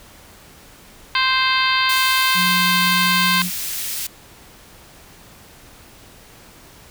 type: harmonic tone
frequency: 522 Hz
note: C5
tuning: 4 cents flat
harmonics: 2 / 3 / 4 / 5 / 6 / 7 / 8 / 9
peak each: -20 / -22 / -23 / -24 / -25 / -25 / -26 / -27 dBFS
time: 1.15-3.42 s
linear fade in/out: 2 ms
type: high-pass noise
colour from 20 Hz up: white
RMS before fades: -26 dBFS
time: 1.89-4.07 s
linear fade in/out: 5 ms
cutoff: 2200 Hz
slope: 12 dB/octave
type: tone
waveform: sine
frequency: 180.1 Hz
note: F#3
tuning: 46 cents flat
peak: -23 dBFS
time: 2.34-3.51 s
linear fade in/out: 50 ms
effects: pink hiss -45 dBFS RMS until 6.9 s